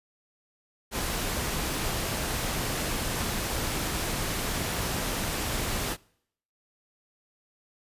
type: noise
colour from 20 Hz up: pink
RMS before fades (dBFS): -30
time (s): 0.91-5.97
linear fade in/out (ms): 50
effects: noise-tail reverb RT60 0.7 s tail -25 dB re dry + resampled to 32000 Hz

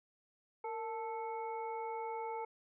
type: harmonic tone with a mistuned harmonic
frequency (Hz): 440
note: A4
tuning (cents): 0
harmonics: 1 / 2 / 3 / 5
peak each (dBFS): -42 / -40 / -53 / -53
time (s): 0.64-2.45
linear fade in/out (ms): 5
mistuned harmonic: 1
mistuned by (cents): +78
effects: none

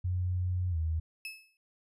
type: tone with pitch glide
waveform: sine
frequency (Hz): 90.6 to 80.25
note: F#2 to E2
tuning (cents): -36 to -46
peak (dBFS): -28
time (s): 0.04-1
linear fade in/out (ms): 10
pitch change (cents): -210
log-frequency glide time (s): 0.7-0.77
type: tone with exponential decay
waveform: 35% pulse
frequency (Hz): 2600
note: E7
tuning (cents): -24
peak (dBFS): -34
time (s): 1.25-1.57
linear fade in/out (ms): 1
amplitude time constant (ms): 69
effects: resampled to 32000 Hz

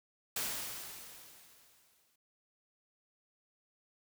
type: noise with exponential decay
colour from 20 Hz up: white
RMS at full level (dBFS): -35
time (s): 0.36-2.16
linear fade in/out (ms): 5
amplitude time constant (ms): 390
effects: none

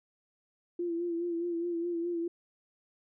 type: tone with vibrato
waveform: sine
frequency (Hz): 342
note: F4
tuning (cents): -36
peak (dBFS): -30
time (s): 0.79-2.28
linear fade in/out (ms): 5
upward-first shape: sine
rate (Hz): 4.8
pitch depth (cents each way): 43
effects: none

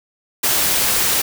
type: noise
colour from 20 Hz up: white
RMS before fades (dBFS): -17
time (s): 0.43-1.22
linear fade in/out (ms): 10
effects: none

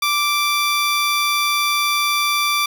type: tone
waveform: 15% pulse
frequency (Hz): 1172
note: D6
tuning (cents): -4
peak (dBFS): -10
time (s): 0.02-2.66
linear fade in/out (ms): 5
effects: none

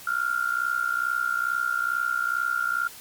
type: tone with amplitude modulation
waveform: sine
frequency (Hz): 1399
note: F6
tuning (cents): +3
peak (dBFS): -19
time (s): 0.07-2.88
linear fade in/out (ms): 5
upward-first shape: sine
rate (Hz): 62.3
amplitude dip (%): 85
effects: white hiss -44 dBFS RMS until 3 s + MP3 96 kbps

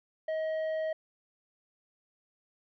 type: tone with tanh clipping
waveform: sine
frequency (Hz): 633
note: D#5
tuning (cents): +30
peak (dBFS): -31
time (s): 0.28-0.93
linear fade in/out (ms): 5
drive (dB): 7
effects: none

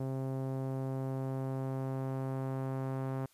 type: tone with low-pass filter sweep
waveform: sawtooth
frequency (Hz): 132.8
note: C3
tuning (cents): +26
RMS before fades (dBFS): -36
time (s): 0-3.26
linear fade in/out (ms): 5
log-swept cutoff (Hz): 650 to 1100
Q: 0.97
effects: white hiss -67 dBFS RMS until 3.33 s + resampled to 32000 Hz

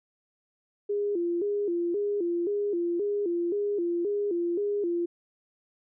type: tone with vibrato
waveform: sine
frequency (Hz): 375.7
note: F#4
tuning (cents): +26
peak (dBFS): -25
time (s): 0.89-5.06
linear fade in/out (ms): 10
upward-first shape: square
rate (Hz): 1.9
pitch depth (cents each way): 150
effects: none

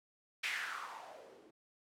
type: noise with low-pass filter sweep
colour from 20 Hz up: violet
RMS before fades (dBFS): -44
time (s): 0.43-1.51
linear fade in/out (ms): 10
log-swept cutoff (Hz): 2400 to 320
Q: 4
effects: none

